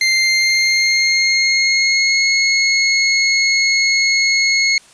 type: tone with pitch glide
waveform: 25% pulse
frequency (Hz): 2092 to 2170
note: C7 to C#7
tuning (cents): -1 to -37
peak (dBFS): -8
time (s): 0.01-4.78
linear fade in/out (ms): 2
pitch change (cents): +64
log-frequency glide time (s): 0.11-2.28
effects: white hiss -46 dBFS RMS until 4.93 s + resampled to 22050 Hz